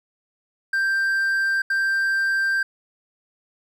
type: tone bursts at uneven times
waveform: triangle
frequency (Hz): 1576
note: G6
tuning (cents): +9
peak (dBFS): -17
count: 2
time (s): 0.73-1.62 / 1.7-2.63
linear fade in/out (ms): 5
effects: none